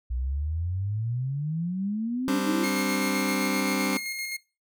sine exponential sweep, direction up, 59.1 to 342.8 Hz, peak -26 dBFS, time 0.1-2.65 s, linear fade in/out 10 ms
sawtooth chord, G suspended fourth, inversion none, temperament just, 196 / 261.3 / 294 Hz, G3 / C4 / D4, 0 / -2 / +2 cents, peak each -25 dBFS, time 2.28-3.97 s, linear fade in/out 0 ms
sawtooth tone with tremolo, 2142 Hz, C7, 40 cents sharp, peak -26 dBFS, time 2.63-4.37 s, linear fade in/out 10 ms, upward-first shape square, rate 7.7 Hz, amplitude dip 30%
effects noise-tail reverb RT60 0.3 s tail -21 dB re dry

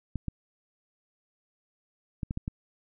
clicks, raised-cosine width 5 ms, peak -19 dBFS, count 6, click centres 0.157 / 0.283 / 2.232 / 2.309 / 2.374 / 2.479 s, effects none

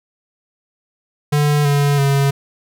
square tone with pitch steps, 147.2 / 143.09 / 139.1 Hz, D3 / D3 / C#3, +4 / -45 / +6 cents, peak -13 dBFS, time 1.32-2.31 s, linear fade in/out 10 ms, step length 330 ms, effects none

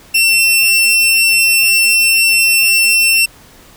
sawtooth tone, 2701 Hz, E7, 42 cents sharp, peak -5 dBFS, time 0.14-3.26 s, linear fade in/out 10 ms, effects pink hiss -42 dBFS RMS until 3.76 s

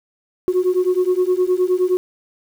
sine beating tone pair, 360.5 / 370.1 Hz, F#4 / F#4, -45 / 0 cents, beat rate 9.6 Hz, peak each -16 dBFS, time 0.48-1.97 s, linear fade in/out 0 ms, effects tanh soft clip ceiling -10 dBFS + 7-bit

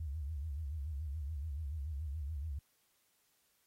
sine tone with vibrato, 74.3 Hz, D2, 21 cents sharp, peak -37 dBFS, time 0-2.59 s, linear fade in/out 5 ms, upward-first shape sine, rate 7 Hz, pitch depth 170 cents each way, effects white hiss -75 dBFS RMS until 3.66 s + AAC 48 kbps

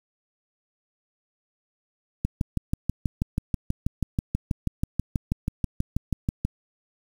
click train, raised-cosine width 5 ms, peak -11 dBFS, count 27, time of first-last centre 2.25-6.45 s, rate 6.19 Hz, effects 7-bit

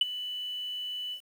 sine tone with ADSR envelope, 2978 Hz, F#7, 11 cents sharp, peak -16 dBFS, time 0.01-1.21 s, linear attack 4 ms, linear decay 21 ms, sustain -17 dB, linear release 85 ms, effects tanh soft clip ceiling -16 dBFS + 9-bit

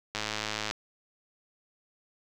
click train, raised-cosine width 0.2 ms, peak -14 dBFS, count 61, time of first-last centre 0.15-0.711 s, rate 107 Hz, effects none

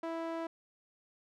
sawtooth tone with band-pass filter, 329.5 Hz, E4, 1 cent flat, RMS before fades -38 dBFS, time 0.03-0.47 s, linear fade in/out 5 ms, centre 700 Hz, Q 1, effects none

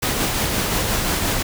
pink noise with tremolo, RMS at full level -20 dBFS, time 0.02-1.43 s, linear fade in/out 10 ms, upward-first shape sine, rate 5.7 Hz, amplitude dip 25%, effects none

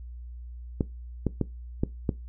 clicks, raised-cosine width 3 ms, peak -11 dBFS, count 5, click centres 0.808 / 1.267 / 1.413 / 1.835 / 2.092 s, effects noise-tail reverb RT60 0.2 s tail -19 dB re dry + added 60 Hz sine -38 dBFS peak until 2.28 s

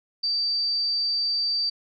sine tone, 4646 Hz, D8, 20 cents flat, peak -22 dBFS, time 0.23-1.7 s, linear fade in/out 10 ms, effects none

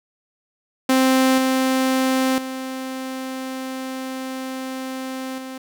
sawtooth tone with level steps, 261.6 Hz, C4, in tune, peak -10 / -13 / -23 / -27 dBFS, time 0.89-5.58 s, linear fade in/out 5 ms, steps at 1.38 / 2.38 / 5.38 s, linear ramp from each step 2 ms, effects none

